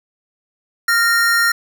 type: tone pair together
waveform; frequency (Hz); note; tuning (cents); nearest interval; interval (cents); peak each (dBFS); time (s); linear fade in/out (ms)
square; 1393 / 1847.9; F6 / A#6; -5 / -16; perfect fourth; 489; -16; 0.88-1.52; 5
effects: none